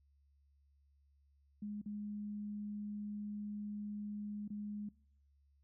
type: tone with dropouts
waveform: sine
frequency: 207.7 Hz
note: G#3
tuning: in tune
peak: -40 dBFS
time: 1.62-4.89 s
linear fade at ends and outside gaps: 5 ms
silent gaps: 1.816-1.859 / 4.479-4.502 s
effects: noise-tail reverb RT60 0.6 s tail -23 dB re dry + added 70 Hz sine -68 dBFS peak until 5.63 s